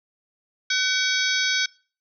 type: harmonic tone with a mistuned harmonic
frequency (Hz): 757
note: F#5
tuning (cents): +39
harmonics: 2 / 3 / 4 / 5 / 6 / 7 / 8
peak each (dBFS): -25 / -27 / -28 / -29 / -30 / -30 / -31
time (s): 0.7-1.66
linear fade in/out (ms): 5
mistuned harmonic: 4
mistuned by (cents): +150
effects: noise-tail reverb RT60 0.4 s tail -24 dB re dry